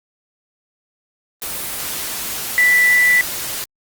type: tone in noise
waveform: sine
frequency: 1975.5 Hz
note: B6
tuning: in tune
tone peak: -10 dBFS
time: 2.58-3.21 s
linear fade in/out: 0 ms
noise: white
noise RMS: -25 dBFS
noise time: 1.42-3.64 s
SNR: +12 dB
effects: Opus 24 kbps